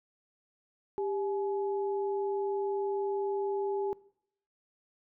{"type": "tone pair together", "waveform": "sine", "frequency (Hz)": [396.8, 846.6], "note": ["G4", "G#5"], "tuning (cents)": [21, 33], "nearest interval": "octave + minor second", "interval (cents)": 1312, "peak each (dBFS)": [-30, -38], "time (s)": [0.98, 3.93], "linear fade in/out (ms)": 0, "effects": ["noise-tail reverb RT60 0.7 s tail -22 dB re dry"]}